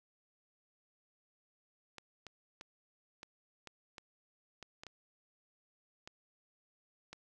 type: clicks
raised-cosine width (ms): 0.2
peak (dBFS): -30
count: 11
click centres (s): 1.983 / 2.267 / 2.611 / 3.231 / 3.673 / 3.982 / 4.627 / 4.835 / 4.867 / 6.075 / 7.13
effects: none